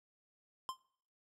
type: tone with exponential decay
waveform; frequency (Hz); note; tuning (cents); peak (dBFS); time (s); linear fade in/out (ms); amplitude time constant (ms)
square; 1046.5; C6; 0; -34; 0.69-0.79; 0; 20
effects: noise-tail reverb RT60 0.6 s tail -23 dB re dry + low-pass 11000 Hz 12 dB/octave